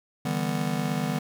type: chord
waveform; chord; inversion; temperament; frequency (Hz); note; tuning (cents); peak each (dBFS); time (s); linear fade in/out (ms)
square; E minor seventh; third; just; 148.33 / 164.81 / 197.78 / 247.2; D3 / E3 / G3 / B3; +18 / 0 / +16 / +2; -32; 0.25-1.19; 5
effects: none